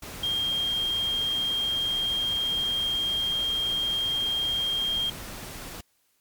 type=tone in noise; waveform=sine; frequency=3211 Hz; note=G7; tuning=41 cents sharp; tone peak=-24 dBFS; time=0.23-5.1 s; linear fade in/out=5 ms; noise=pink; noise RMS=-39 dBFS; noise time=0.02-5.81 s; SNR=+12 dB; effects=white hiss -69 dBFS RMS until 6.2 s + MP3 96 kbps